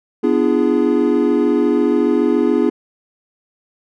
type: chord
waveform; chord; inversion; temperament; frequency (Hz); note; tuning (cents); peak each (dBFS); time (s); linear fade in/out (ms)
triangle; B diminished seventh; none; equal with one note detuned; 246.9 / 293.7 / 340.9 / 415.3; B3 / D4 / F4 / Ab4; 0 / 0 / -42 / 0; -16; 0.23-2.7; 10
effects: none